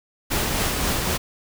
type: noise with tremolo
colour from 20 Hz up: pink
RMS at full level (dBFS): -22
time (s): 0.3-1.18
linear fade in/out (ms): 20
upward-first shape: triangle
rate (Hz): 3.8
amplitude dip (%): 30
effects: none